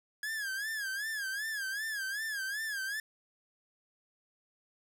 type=tone with vibrato; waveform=45% pulse; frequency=1661.2 Hz; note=G#6; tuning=in tune; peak=-34 dBFS; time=0.23-3 s; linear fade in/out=2 ms; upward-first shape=sine; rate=2.6 Hz; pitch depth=130 cents each way; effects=none